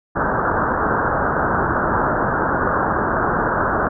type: low-pass noise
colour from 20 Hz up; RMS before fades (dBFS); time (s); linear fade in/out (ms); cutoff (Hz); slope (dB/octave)
white; -19; 0.15-3.89; 20; 1600; 96
effects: none